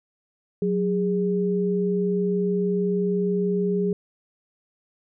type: tone pair together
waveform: sine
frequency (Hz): 183.64 / 410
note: F#3 / G#4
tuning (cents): -13 / -22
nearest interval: octave + major second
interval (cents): 1391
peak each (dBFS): -23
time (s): 0.62-3.93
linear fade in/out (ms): 2
effects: none